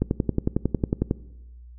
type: click train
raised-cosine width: 3 ms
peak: -8 dBFS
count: 13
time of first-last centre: 0.02-1.111 s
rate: 11 Hz
effects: noise-tail reverb RT60 1.0 s tail -20 dB re dry + added 60 Hz sine -42 dBFS peak until 1.78 s